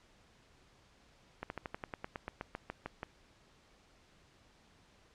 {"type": "slowing click train", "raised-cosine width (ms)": 0.5, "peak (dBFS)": -24, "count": 15, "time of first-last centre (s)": [1.43, 3.031], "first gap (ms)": 71, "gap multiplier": 1.07, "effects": ["pink hiss -65 dBFS RMS until 5.14 s", "low-pass 6000 Hz 12 dB/octave"]}